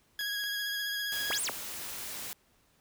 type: tone with vibrato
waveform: 20% pulse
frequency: 1654 Hz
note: G#6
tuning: 8 cents flat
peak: -27 dBFS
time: 0.19-1.38 s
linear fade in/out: 2 ms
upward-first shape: sine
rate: 15 Hz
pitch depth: 20 cents each way
type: clicks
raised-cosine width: 0.2 ms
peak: -31 dBFS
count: 2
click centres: 0.21 / 0.439 s
type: noise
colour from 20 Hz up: white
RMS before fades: -40 dBFS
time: 1.12-2.33 s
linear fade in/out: 0 ms
type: linear two-way sweep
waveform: sine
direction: up then down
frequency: 144.4 to 10190 to 144.4 Hz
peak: -31 dBFS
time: 1.3-1.5 s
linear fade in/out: 2 ms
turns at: 1.42 s
effects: pink hiss -68 dBFS RMS until 2.8 s